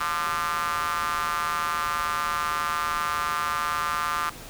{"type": "tone with high-pass filter", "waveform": "square", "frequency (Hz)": 79.9, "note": "D#2", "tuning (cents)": 47, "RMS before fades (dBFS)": -27, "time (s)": [0, 4.3], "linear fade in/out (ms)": 10, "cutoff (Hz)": 1200, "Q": 5.6, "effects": ["pink hiss -42 dBFS RMS until 4.49 s"]}